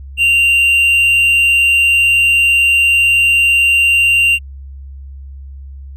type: tone with amplitude modulation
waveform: triangle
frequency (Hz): 2769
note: F7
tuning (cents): -15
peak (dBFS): -5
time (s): 0.17-4.39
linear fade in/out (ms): 50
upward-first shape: sine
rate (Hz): 216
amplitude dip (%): 30
effects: added 68 Hz sine -28 dBFS peak until 5.96 s